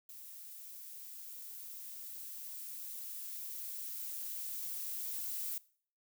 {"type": "noise with level ramp", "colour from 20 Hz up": "violet", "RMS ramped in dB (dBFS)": [-51, -39], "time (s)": [0.09, 5.58], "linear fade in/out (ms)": 2, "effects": ["noise-tail reverb RT60 0.5 s tail -21 dB re dry"]}